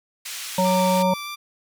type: band-pass noise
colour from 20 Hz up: pink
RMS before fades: -33 dBFS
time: 0.25-1.03 s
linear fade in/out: 10 ms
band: 2400 to 14000 Hz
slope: 12 dB/octave
type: harmonic tone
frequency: 185 Hz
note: F#3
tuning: in tune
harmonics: 1 / 3 / 5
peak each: -21 / -21 / -21 dBFS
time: 0.58-1.14 s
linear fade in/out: 5 ms
type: tone with vibrato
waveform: 15% pulse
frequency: 1174.7 Hz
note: D6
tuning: in tune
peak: -24 dBFS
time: 0.64-1.36 s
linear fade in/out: 20 ms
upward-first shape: square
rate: 3.2 Hz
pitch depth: 8 cents each way
effects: none